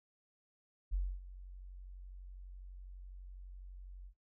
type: tone with ADSR envelope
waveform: sine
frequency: 46.01 Hz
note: F#1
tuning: 9 cents flat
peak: -30 dBFS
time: 0.91-4.14 s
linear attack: 30 ms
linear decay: 260 ms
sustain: -17 dB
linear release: 78 ms
effects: noise-tail reverb RT60 0.1 s tail -20 dB re dry